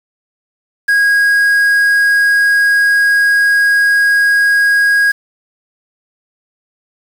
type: tone with quantisation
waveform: triangle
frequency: 1643 Hz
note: G#6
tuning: 19 cents flat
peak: -6 dBFS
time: 0.88-5.12 s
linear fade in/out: 10 ms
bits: 5
effects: none